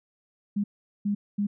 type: tone bursts at uneven times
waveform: sine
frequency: 204 Hz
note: G#3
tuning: 31 cents flat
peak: -23 dBFS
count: 3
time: 0.56-0.64 / 1.05-1.15 / 1.38-1.47 s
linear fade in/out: 10 ms
effects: none